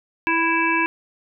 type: harmonic tone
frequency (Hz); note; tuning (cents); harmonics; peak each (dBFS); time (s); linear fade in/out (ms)
330; E4; +2; 1 / 3 / 5 / 7 / 8; -24 / -22 / -24 / -24 / -24; 0.27-0.86; 0
effects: none